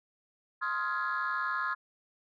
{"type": "chord", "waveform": "sine", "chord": "F minor seventh", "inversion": "second", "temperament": "just", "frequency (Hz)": [1047.7, 1257.2, 1396.9, 1676.3], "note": ["C6", "Eb6", "F6", "Ab6"], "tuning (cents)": [2, 18, 0, 16], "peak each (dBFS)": -34, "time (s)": [0.61, 1.75], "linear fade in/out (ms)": 20, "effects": ["tanh soft clip ceiling -24 dBFS"]}